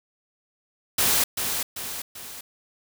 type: noise with echo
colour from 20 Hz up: white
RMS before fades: -21 dBFS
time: 0.98-1.24 s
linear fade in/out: 5 ms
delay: 390 ms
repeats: 3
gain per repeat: -6 dB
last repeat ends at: 2.41 s
effects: none